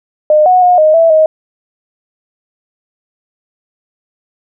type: tone with pitch steps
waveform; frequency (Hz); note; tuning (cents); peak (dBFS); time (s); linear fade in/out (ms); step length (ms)
sine; 609 / 733 / 719 / 620 / 660 / 628; D#5 / F#5 / F#5 / D#5 / E5 / D#5; -37 / -16 / -50 / -6 / +2 / +16; -4; 0.3-1.26; 2; 160
effects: none